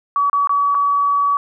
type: tone with dropouts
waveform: sine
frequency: 1138 Hz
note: C#6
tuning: 45 cents sharp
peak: -13 dBFS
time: 0.16-1.37 s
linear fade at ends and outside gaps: 1 ms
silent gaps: 0.298-0.33 / 0.473-0.494 / 0.746-0.75 s
effects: none